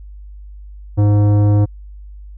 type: tone with tanh clipping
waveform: sine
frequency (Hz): 103.4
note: G#2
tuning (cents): -7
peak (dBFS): -11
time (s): 0.97-1.66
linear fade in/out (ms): 20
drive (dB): 14
effects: added 50 Hz sine -32 dBFS peak until 2.37 s